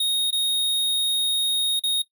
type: tone with dropouts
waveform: square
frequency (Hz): 3729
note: A#7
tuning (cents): 0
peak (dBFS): -20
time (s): 0-2.02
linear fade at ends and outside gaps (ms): 5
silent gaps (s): 0.307-0.326 / 1.795-1.836
effects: noise-tail reverb RT60 0.1 s tail -19 dB re dry